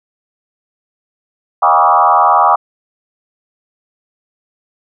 sine tone with frequency modulation, 970 Hz, B5, 31 cents flat, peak -6 dBFS, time 1.62-2.56 s, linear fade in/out 10 ms, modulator 80.5 Hz, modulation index 3.6, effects none

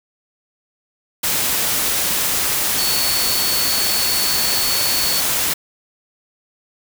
sine tone in noise, 4435 Hz, C#8, in tune, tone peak -21 dBFS, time 2.78-5.21 s, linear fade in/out 10 ms, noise white, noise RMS -19 dBFS, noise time 1.23-5.54 s, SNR -5 dB, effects none

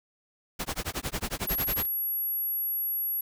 pink noise with tremolo, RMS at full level -30 dBFS, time 0.59-1.86 s, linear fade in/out 10 ms, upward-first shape sine, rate 11 Hz, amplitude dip 100%
sine tone, 11460 Hz, F9, 44 cents sharp, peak -27 dBFS, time 1.47-3.21 s, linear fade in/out 5 ms
effects none

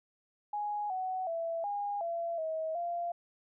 sine tone with pitch steps, 831 / 747 / 665 / 815 / 677 / 638 / 691 Hz, G#5 / F#5 / E5 / G#5 / E5 / D#5 / F5, +1 / +16 / +15 / -33 / +46 / +43 / -19 cents, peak -32 dBFS, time 0.53-3.12 s, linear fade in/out 5 ms, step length 370 ms, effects none

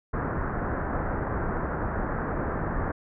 pink low-pass noise, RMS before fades -29 dBFS, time 0.13-2.92 s, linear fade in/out 10 ms, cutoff 1700 Hz, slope 48 dB/octave, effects none

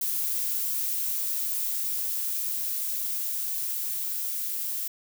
violet noise with level ramp, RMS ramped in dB -28 to -31 dBFS, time 0.01-4.88 s, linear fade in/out 5 ms, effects none

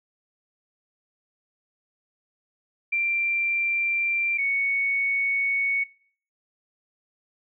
sine tone pair in turn, 2362 / 2222 Hz, D7 / C#7, +9 / +4 cents, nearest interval minor second, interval 105 cents, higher first, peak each -21 / -22 dBFS, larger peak first, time 2.92-4.38 / 4.38-5.84 s, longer neither, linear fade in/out 10 ms, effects noise-tail reverb RT60 0.5 s tail -21 dB re dry

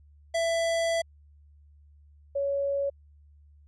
square / sine tone pair in turn, 665 / 559.2 Hz, E5 / C#5, +15 / +15 cents, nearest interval minor third, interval 300 cents, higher first, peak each -25 dBFS, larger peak neither, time 0.34-1.02 / 2.35-2.9 s, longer first, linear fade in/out 10 ms, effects added 73 Hz sine -53 dBFS peak until 3.67 s + resampled to 22050 Hz

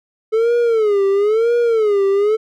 triangle tone with vibrato, 432.5 Hz, A4, 30 cents flat, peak -10 dBFS, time 0.32-2.37 s, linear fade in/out 20 ms, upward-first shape sine, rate 1 Hz, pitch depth 170 cents each way, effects none

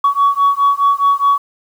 sine beating tone pair, 1123 / 1127.8 Hz, C#6 / C#6, +22 / +30 cents, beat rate 4.8 Hz, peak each -12 dBFS, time 0.04-1.38 s, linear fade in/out 5 ms, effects tanh soft clip ceiling -5 dBFS + 7-bit

